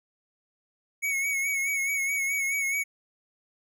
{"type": "tone with vibrato", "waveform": "square", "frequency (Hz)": 2217, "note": "C#7", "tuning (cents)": 0, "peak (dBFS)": -26, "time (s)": [1.02, 2.84], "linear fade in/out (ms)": 20, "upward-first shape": "sine", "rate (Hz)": 4.7, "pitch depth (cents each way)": 43, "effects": []}